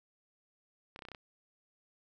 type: clicks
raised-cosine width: 0.3 ms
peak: -30 dBFS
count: 7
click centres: 0.961 / 0.991 / 1.022 / 1.052 / 1.086 / 1.117 / 1.148 s
effects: none